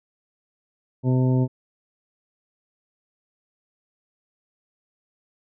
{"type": "harmonic tone", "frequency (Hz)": 128.2, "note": "C3", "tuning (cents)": -35, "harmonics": [1, 2, 3, 4, 5, 7], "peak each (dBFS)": [-18, -23, -29, -34, -36, -38], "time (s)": [1.03, 1.48], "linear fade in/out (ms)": 50, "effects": []}